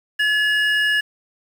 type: tone pair together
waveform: triangle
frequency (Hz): 1705.4 / 2872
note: G#6 / F7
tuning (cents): +45 / +48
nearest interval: major sixth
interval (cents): 903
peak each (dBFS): -15 / -21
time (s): 0.19-1.01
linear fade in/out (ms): 10
effects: 7-bit